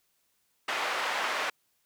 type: band-pass noise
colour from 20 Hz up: white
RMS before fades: -31 dBFS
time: 0.68-1.5 s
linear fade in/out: 5 ms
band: 610 to 2000 Hz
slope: 12 dB/octave
effects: white hiss -73 dBFS RMS until 1.85 s